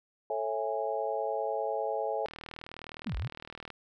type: chord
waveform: sine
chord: A major seventh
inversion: none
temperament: just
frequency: 440 / 550 / 660 / 825 Hz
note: A4 / C#5 / E5 / G#5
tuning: 0 / -14 / +2 / -12 cents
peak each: -35 dBFS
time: 0.3-2.26 s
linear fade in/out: 2 ms
type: click train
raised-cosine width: 0.3 ms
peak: -26 dBFS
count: 58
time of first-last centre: 2.26-3.703 s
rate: 39.5 Hz
type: linear two-way sweep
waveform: sine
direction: down then up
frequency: 260 to 38 to 146.3 Hz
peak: -31 dBFS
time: 3.06-3.28 s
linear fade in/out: 10 ms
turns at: 3.16 s
effects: none